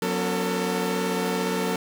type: tone cluster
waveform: sawtooth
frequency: 182.9 / 243.2 / 281.4 / 448.8 Hz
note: F#3 / B3 / C#4 / A4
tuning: -20 / -26 / +26 / +34 cents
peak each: -24 / -28 / -30 / -23 dBFS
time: 0.02-1.76 s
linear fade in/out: 2 ms
effects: none